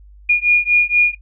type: beating tone pair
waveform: sine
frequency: 2432 / 2436.2 Hz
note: D#7 / D#7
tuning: -40 / -37 cents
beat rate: 4.2 Hz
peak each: -14 dBFS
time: 0.29-1.15 s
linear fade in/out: 10 ms
effects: noise-tail reverb RT60 0.1 s tail -19 dB re dry + added 50 Hz sine -40 dBFS peak until 1.21 s